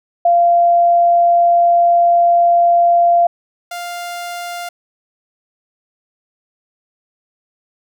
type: tone pair in turn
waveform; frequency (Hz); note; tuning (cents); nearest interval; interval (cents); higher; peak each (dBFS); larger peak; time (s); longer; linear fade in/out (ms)
sine / sawtooth; 691 / 699.4; F5 / F5; -19 / +2; unison; 21; second; -8 / -20; first; 0.25-3.27 / 3.71-4.69; first; 5
effects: none